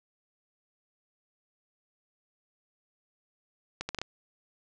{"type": "accelerating click train", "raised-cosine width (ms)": 0.2, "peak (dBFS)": -16, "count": 5, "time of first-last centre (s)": [3.81, 4.016], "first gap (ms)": 80, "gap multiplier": 0.71, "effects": ["resampled to 16000 Hz", "7-bit"]}